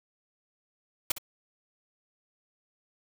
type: noise with echo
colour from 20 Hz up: white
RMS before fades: -26 dBFS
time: 1.1-1.12 s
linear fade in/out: 5 ms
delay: 63 ms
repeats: 1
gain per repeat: -12 dB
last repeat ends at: 1.183 s
effects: none